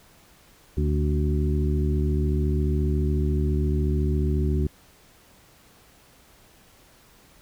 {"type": "harmonic tone with a mistuned harmonic", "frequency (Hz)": 74.2, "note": "D2", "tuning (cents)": 18, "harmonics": [1, 2, 3, 4, 5], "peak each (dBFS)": [-22, -27, -31, -33, -31], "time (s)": [0.77, 4.67], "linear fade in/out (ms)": 5, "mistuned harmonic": 4, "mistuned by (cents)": -38, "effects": ["pink hiss -55 dBFS RMS until 7.41 s"]}